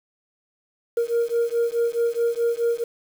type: beating tone pair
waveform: sine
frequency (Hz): 466.2 / 470.9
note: A#4 / A#4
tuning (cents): 0 / +18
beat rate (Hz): 4.7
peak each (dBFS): -21 / -21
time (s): 0.97-2.84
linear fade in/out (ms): 5
effects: tanh soft clip ceiling -16 dBFS + 7-bit